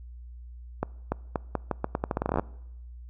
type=accelerating click train; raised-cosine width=1 ms; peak=-12 dBFS; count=19; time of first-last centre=0.83-2.396 s; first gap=290 ms; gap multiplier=0.82; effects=noise-tail reverb RT60 0.9 s tail -24 dB re dry + added 60 Hz sine -41 dBFS peak until 3.09 s